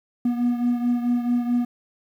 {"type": "beating tone pair", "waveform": "triangle", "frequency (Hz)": [241.1, 245.7], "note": ["B3", "B3"], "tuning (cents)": [-41, -9], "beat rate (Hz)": 4.6, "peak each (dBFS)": [-18, -24], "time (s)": [0.25, 1.65], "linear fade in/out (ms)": 5, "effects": ["tanh soft clip ceiling -10 dBFS", "9-bit"]}